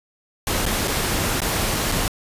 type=noise with dropouts; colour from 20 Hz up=pink; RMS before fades=-22 dBFS; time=0.47-2.08 s; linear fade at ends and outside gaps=1 ms; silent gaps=0.655-0.663 / 0.875-0.879 / 1.404-1.418 / 1.917-1.921 s; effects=resampled to 32000 Hz